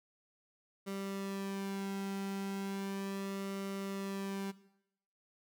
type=tone with flanger; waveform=sawtooth; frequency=196 Hz; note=G3; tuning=in tune; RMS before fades=-40 dBFS; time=0.86-4.52 s; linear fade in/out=20 ms; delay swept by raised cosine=1.2 to 1.77 ms; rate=0.36 Hz; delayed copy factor=-0.6; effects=noise-tail reverb RT60 0.8 s tail -17 dB re dry